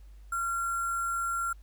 sine tone with sample-and-hold, 1376 Hz, F6, 26 cents flat, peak -28 dBFS, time 0.32-1.53 s, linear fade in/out 5 ms, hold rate 8820 Hz, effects added 50 Hz sine -47 dBFS peak until 1.62 s + pink hiss -68 dBFS RMS until 1.62 s

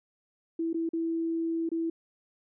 sine tone with dropouts, 329.6 Hz, E4, in tune, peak -27 dBFS, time 0.59-1.9 s, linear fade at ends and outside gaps 5 ms, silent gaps 0.731-0.743 / 0.891-0.933 / 1.691-1.716 s, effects none

